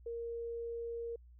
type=tone; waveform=sine; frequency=466.2 Hz; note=A#4; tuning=in tune; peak=-38 dBFS; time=0.06-1.16 s; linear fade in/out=5 ms; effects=added 60 Hz sine -55 dBFS peak until 1.39 s